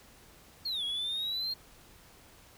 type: exponential two-way sweep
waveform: sine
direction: down then up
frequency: 4400 to 3295 to 4240 Hz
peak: -29 dBFS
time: 0.65-1.54 s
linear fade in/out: 10 ms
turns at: 0.84 s
effects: tanh soft clip ceiling -30 dBFS + pink hiss -57 dBFS RMS until 2.57 s